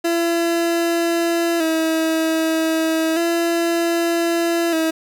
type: tone with vibrato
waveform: 30% pulse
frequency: 329.6 Hz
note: E4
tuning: in tune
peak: -14 dBFS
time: 0.04-4.91 s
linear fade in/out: 10 ms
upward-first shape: square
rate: 0.32 Hz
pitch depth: 42 cents each way
effects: none